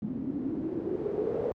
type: noise with low-pass filter sweep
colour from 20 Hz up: white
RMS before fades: -32 dBFS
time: 0.02-1.52 s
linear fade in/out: 0 ms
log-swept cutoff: 230 to 490 Hz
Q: 7.5
effects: high-pass 80 Hz 12 dB/octave